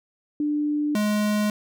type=tone pair in turn; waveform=sine / square; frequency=296.7 / 209.8 Hz; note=D4 / G#3; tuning=+18 / +18 cents; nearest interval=tritone; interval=600 cents; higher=first; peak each=-21 dBFS; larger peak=neither; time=0.4-0.95 / 0.95-1.5 s; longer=neither; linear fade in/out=2 ms; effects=none